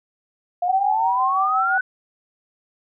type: exponential sweep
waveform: sine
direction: up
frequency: 698.5 to 1513 Hz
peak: -18 dBFS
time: 0.62-1.81 s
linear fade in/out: 5 ms
type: tone with tremolo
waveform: sine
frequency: 766 Hz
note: G5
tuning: 40 cents flat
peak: -19 dBFS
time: 0.68-1.78 s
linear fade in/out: 5 ms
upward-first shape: sine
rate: 5.8 Hz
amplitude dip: 55%
effects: none